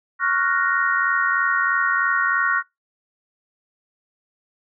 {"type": "chord", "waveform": "sine", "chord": "Gb major seventh", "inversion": "second", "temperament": "equal", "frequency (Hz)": [1108.7, 1396.9, 1480, 1864.7], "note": ["Db6", "F6", "Gb6", "Bb6"], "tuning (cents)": [0, 0, 0, 0], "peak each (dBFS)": -23, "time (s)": [0.19, 2.63], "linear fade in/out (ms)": 50, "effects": ["noise-tail reverb RT60 0.2 s tail -25 dB re dry"]}